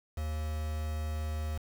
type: tone with quantisation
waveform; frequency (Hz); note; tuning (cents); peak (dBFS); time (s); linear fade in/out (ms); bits
triangle; 77.1; D#2; -15; -30; 0.17-1.58; 5; 7
effects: none